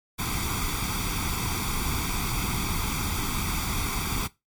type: noise with comb filter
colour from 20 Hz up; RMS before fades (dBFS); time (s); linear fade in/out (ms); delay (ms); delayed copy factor
pink; -28; 0.18-4.28; 20; 0.86; +0.8
effects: noise-tail reverb RT60 0.2 s tail -18 dB re dry + MP3 96 kbps